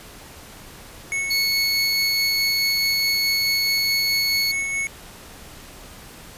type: tone with tremolo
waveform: square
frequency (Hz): 2204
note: C#7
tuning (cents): -11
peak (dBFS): -22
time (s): 1.12-4.87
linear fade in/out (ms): 0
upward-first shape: sine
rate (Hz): 4.7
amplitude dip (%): 30
type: tone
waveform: square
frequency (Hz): 4407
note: C#8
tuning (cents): -11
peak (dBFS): -21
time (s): 1.3-4.52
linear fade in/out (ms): 10
effects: pink hiss -42 dBFS RMS until 6.37 s + resampled to 32000 Hz